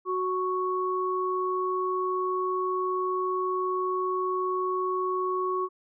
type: tone pair together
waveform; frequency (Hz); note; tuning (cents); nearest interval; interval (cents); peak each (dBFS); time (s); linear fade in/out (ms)
sine; 370 / 1108.7; F#4 / C#6; 0 / 0; octave + perfect fifth; 1900; -28; 0.05-5.69; 50
effects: none